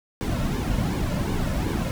brown noise with flanger, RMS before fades -25 dBFS, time 0.21-1.91 s, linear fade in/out 0 ms, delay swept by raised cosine 1.5 to 2.6 ms, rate 2.7 Hz, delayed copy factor -0.65, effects none

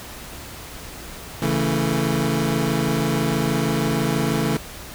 25% pulse chord, A major, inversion first, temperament equal with one note detuned, 138.59 / 164.81 / 221.7 Hz, C#3 / E3 / A3, 0 / 0 / +13 cents, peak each -20 dBFS, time 1.42-4.57 s, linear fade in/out 2 ms, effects added 60 Hz sine -45 dBFS peak until 4.94 s + pink hiss -37 dBFS RMS until 4.94 s

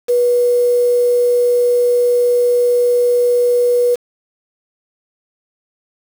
sine tone with quantisation, 486.6 Hz, B4, 26 cents flat, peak -10 dBFS, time 0.08-3.96 s, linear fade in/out 20 ms, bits 5, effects none

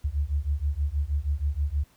sine beating tone pair, 69.3 / 75.6 Hz, C#2 / D#2, 0 / -49 cents, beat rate 6.3 Hz, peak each -27 dBFS, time 0.04-1.84 s, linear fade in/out 10 ms, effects pink hiss -62 dBFS RMS until 1.96 s

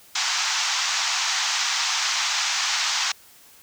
white band-pass noise, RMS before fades -24 dBFS, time 0.15-3.12 s, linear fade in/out 5 ms, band 780 to 6700 Hz, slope 48 dB/octave, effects white hiss -51 dBFS RMS until 3.62 s

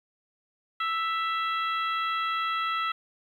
harmonic tone with a mistuned harmonic, 659.3 Hz, E5, in tune, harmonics 2 / 3 / 4 / 5 / 6, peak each -27 / -35 / -38 / -37 / -43 dBFS, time 0.8-2.92 s, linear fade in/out 5 ms, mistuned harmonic 4, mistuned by +29 cents, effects 10-bit

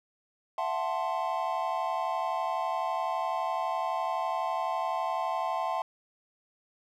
triangle chord, F# half-diminished seventh, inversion third, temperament equal with one note detuned, 668.1 / 740 / 880 / 1046.5 Hz, E5 / F#5 / A5 / C6, +23 / 0 / 0 / 0 cents, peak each -32 dBFS, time 0.58-5.82 s, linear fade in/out 2 ms, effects none

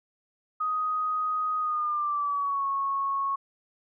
sine tone with pitch glide, 1250 to 1100.8 Hz, D#6 to C#6, +8 to -12 cents, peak -25 dBFS, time 0.6-3.36 s, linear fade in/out 10 ms, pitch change -220 cents, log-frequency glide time 1.59-2.66 s, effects none

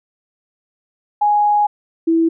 sine tone pair in turn, 831 / 328.8 Hz, G#5 / E4, +1 / -4 cents, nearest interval octave + major third, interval 1605 cents, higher first, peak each -11 dBFS, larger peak neither, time 1.21-1.67 / 2.07-2.29 s, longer first, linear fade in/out 10 ms, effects none

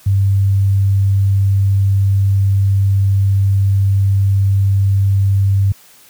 sine tone, 98.2 Hz, G2, 4 cents sharp, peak -9 dBFS, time 0.06-5.72 s, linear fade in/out 5 ms, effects white hiss -45 dBFS RMS until 6.09 s + high-pass 60 Hz 12 dB/octave

